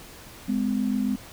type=tone pair together; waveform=sine; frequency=207.7 / 255.1 Hz; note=G#3 / C4; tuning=0 / -44 cents; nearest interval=major third; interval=356 cents; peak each=-25 dBFS; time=0.48-1.16 s; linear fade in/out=10 ms; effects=pink hiss -45 dBFS RMS until 1.32 s